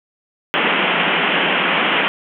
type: band-pass noise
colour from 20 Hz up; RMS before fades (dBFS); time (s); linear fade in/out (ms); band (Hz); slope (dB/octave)
white; -17; 0.54-2.08; 0; 160 to 3200; 96
effects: none